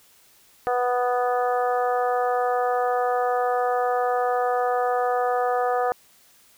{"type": "harmonic tone", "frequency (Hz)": 246.9, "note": "B3", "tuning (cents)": 0, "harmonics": [2, 3, 4, 5, 6, 7], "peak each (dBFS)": [-24, -23, -36, -29, -37, -37], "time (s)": [0.67, 5.92], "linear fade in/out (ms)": 0, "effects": ["white hiss -56 dBFS RMS until 6.57 s"]}